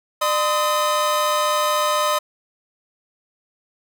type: tone cluster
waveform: 45% pulse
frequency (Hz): 602 / 1028 / 1264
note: D5 / C6 / D#6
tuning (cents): +43 / -31 / +27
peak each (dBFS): -22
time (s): 0.21-2.19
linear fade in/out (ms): 10
effects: none